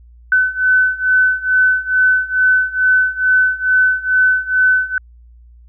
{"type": "beating tone pair", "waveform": "sine", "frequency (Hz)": [1510, 1512.3], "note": ["F#6", "F#6"], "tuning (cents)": [35, 37], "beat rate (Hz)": 2.3, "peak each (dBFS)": [-15, -13], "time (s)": [0.32, 4.98], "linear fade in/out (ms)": 2, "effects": ["added 59 Hz sine -40 dBFS peak until 5.68 s"]}